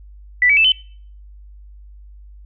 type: tone with pitch steps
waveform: sine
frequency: 1975.5 / 2282 / 2637 / 3047 Hz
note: B6 / C#7 / E7 / G7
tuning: 0 / +50 / 0 / -50 cents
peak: -10 dBFS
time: 0.42-0.72 s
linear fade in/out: 2 ms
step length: 75 ms
effects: noise-tail reverb RT60 0.5 s tail -23 dB re dry + added 50 Hz sine -38 dBFS peak until 2.45 s

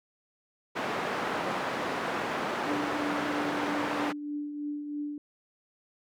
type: band-pass noise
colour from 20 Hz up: white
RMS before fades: -32 dBFS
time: 0.75-4.13 s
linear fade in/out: 20 ms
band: 190 to 1300 Hz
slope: 12 dB/octave
type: tone with tremolo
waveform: sine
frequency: 293.7 Hz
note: D4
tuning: in tune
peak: -30 dBFS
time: 2.67-5.18 s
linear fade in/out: 2 ms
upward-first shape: triangle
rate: 3.1 Hz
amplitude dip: 50%
effects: none

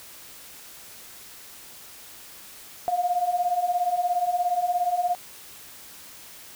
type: beating tone pair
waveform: sine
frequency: 698.5 / 715.5 Hz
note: F5 / F5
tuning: 0 / +42 cents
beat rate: 17 Hz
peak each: -27 / -23 dBFS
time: 2.88-5.15 s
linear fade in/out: 0 ms
effects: white hiss -45 dBFS RMS until 6.55 s

